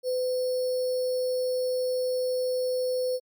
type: tone with sample-and-hold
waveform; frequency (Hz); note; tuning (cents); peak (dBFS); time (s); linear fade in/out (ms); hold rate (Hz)
sine; 506; B4; +42; -24; 0.03-3.2; 50; 4900
effects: MP3 96 kbps